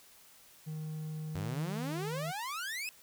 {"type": "tone", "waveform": "triangle", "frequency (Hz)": 155.56, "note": "D#3", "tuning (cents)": 0, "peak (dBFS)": -35, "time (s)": [0.66, 2.32], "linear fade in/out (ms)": 20}
{"type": "exponential sweep", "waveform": "sawtooth", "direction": "up", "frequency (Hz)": [87.31, 2637], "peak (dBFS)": -33, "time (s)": [1.35, 2.89], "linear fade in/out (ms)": 0}
{"effects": ["white hiss -59 dBFS RMS until 3.02 s"]}